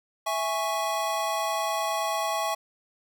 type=chord; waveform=square; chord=C# minor; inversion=first; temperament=equal; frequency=659.3 / 830.6 / 1108.7 Hz; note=E5 / G#5 / C#6; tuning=0 / 0 / 0 cents; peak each=-31 dBFS; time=0.26-2.55 s; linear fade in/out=10 ms; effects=none